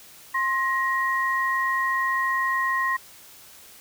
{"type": "tone pair together", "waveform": "sine", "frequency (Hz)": [1059, 1886.9], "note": ["C6", "A#6"], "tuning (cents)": [21, 21], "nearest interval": "minor seventh", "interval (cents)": 1000, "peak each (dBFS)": -24, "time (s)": [0.34, 2.97], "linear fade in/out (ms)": 10, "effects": ["white hiss -48 dBFS RMS until 3.8 s"]}